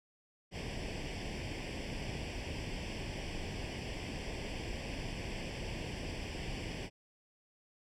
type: noise with comb filter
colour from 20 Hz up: pink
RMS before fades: -40 dBFS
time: 0.51-6.9 s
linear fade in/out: 50 ms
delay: 0.38 ms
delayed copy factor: +0.85
effects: low-pass 5000 Hz 12 dB/octave